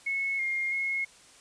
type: tone with pitch steps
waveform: sine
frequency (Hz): 2192 / 2127 / 2166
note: C#7 / C7 / C#7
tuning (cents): -20 / +28 / -41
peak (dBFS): -27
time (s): 0.06-1.05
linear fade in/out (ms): 10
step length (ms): 330
effects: white hiss -55 dBFS RMS until 1.4 s + resampled to 22050 Hz